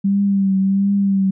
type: tone with vibrato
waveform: sine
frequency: 196 Hz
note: G3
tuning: in tune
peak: -13 dBFS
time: 0.04-1.31 s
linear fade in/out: 10 ms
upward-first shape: triangle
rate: 1.4 Hz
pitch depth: 44 cents each way
effects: none